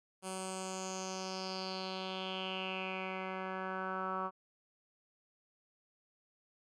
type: tone with low-pass filter sweep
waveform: 10% pulse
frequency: 188.2 Hz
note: F#3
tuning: 30 cents sharp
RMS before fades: -40 dBFS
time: 0.22-4.31 s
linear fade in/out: 50 ms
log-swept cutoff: 9500 to 1200 Hz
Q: 5.3
effects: none